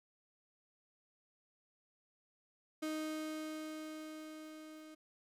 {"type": "tone with level ramp", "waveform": "35% pulse", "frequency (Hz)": 311.1, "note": "D#4", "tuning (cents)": 0, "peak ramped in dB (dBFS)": [-35, -50], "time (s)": [2.82, 4.95], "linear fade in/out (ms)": 10, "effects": ["resampled to 32000 Hz", "12-bit"]}